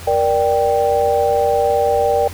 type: chord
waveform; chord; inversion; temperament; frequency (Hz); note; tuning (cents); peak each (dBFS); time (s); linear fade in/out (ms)
sine; G minor; first; just; 470.4 / 588 / 784; Bb4 / D5 / G5; +16 / +2 / 0; -17; 0.07-2.28; 5
effects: added 84 Hz sine -32 dBFS peak until 2.33 s + pink hiss -35 dBFS RMS until 2.33 s